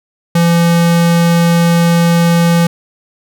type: tone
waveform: square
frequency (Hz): 169.8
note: F3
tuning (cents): -48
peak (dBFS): -8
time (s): 0.35-2.67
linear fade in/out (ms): 5
effects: none